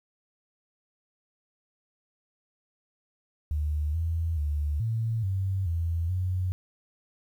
sine tone with pitch steps, 75.2 / 82.5 / 74 / 112.8 / 95.8 / 83.7 / 91.8 Hz, D2 / E2 / D2 / A2 / G2 / E2 / F#2, +42 / +2 / +14 / +44 / -39 / +27 / -13 cents, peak -25 dBFS, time 3.51-6.52 s, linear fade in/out 0 ms, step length 430 ms, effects 10-bit

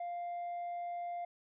sine tone with tanh clipping, 698.5 Hz, F5, in tune, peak -38 dBFS, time 0-1.25 s, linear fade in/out 5 ms, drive 2 dB, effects none

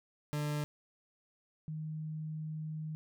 40% pulse / sine tone pair in turn, 148.4 / 155.69 Hz, D3 / D#3, +18 / +1 cents, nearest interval minor second, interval 83 cents, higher second, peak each -32 / -37 dBFS, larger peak first, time 0.33-0.64 / 1.68-2.95 s, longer second, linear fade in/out 0 ms, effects none

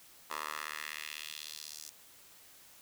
10% pulse tone with high-pass filter sweep, 76.1 Hz, D#2, 38 cents flat, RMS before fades -43 dBFS, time 0.3-1.9 s, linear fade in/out 5 ms, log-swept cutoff 960 to 6200 Hz, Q 1.8, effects white hiss -58 dBFS RMS until 2.81 s

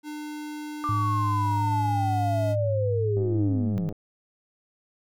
square tone with pitch glide, 300 to 284.8 Hz, D4 to C#4, +37 to +47 cents, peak -34 dBFS, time 0.03-2.56 s, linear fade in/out 50 ms, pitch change -90 cents, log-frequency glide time 1.35-2.15 s
sine linear sweep, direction down, 1192 to 151.4 Hz, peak -25 dBFS, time 0.84-3.89 s, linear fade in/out 0 ms
sine tone with vibrato, 104.9 Hz, G#2, 18 cents sharp, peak -24 dBFS, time 0.89-3.78 s, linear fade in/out 0 ms, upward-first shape square, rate 1.4 Hz, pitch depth 18 cents each way
click train, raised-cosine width 2 ms, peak -24 dBFS, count 78, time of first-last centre 3.17-3.925 s, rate 102 Hz
effects none

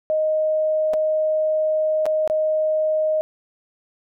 sine tone with dropouts, 622.3 Hz, D#5, in tune, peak -17 dBFS, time 0.1-3.21 s, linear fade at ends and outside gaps 0 ms, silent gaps 0.935-0.939 / 2.056-2.064 / 2.276-2.299 s, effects none

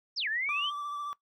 sine exponential two-way sweep, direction down then up, 5860 to 1670 to 3255 Hz, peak -29 dBFS, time 0.16-0.71 s, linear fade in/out 20 ms, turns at 0.28 s
triangle tone with vibrato, 1165 Hz, D6, 14 cents flat, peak -32 dBFS, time 0.49-1.13 s, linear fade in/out 0 ms, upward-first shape sine, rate 14 Hz, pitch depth 24 cents each way
effects noise-tail reverb RT60 0.1 s tail -19 dB re dry

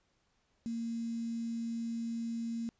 sine tone with quantisation, 230.6 Hz, A#3, 19 cents flat, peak -34 dBFS, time 0.66-2.69 s, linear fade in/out 0 ms, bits 9, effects pink hiss -75 dBFS RMS until 2.79 s + resampled to 16000 Hz

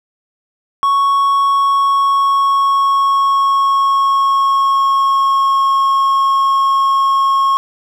triangle tone with pitch glide, 1108.7 to 1089 Hz, C#6 to C#6, 0 to -31 cents, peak -8 dBFS, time 0.83-7.57 s, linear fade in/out 0 ms, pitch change -31 cents, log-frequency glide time 1.4-5.69 s, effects none

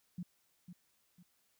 sine tone with echo, 177.6 Hz, F3, 29 cents sharp, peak -38 dBFS, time 0.18-0.23 s, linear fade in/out 5 ms, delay 500 ms, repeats 2, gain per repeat -9 dB, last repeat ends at 1.23 s, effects white hiss -75 dBFS RMS until 1.59 s

